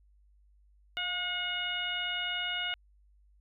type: harmonic tone with a mistuned harmonic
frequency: 723 Hz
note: F#5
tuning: 40 cents flat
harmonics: 1 / 2 / 3 / 4 / 5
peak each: -43 / -37 / -38 / -34 / -42 dBFS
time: 0.97-2.74 s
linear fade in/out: 0 ms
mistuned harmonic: 1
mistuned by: -38 cents
effects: added 50 Hz sine -60 dBFS peak until 3.4 s